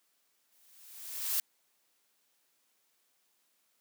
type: noise with exponential growth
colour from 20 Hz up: blue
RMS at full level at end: -29 dBFS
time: 0.52-1.4 s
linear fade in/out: 1 ms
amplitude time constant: 190 ms
effects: white hiss -74 dBFS RMS until 3.8 s + high-pass 200 Hz 12 dB/octave